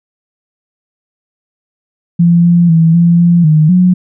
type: tone with pitch steps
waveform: sine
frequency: 171.2 / 172.6 / 163.5 / 170.8 / 172.3 / 154.5 / 181.3 Hz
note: F3 / F3 / E3 / F3 / F3 / D#3 / F#3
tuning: -34 / -20 / -14 / -38 / -23 / -12 / -35 cents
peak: -4 dBFS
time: 2.19-3.94 s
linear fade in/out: 10 ms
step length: 250 ms
effects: none